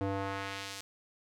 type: tone with band-pass filter sweep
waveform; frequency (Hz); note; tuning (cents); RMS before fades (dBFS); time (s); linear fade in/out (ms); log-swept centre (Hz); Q
square; 98; G2; 0; -37; 0.01-0.81; 0; 420 to 6500; 0.78
effects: none